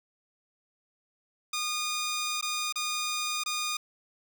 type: tone with dropouts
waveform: 10% pulse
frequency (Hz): 1223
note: D#6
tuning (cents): -30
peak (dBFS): -21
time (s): 1.53-3.77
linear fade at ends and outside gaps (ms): 5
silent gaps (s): 2.412-2.425 / 2.725-2.757 / 3.437-3.46
effects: none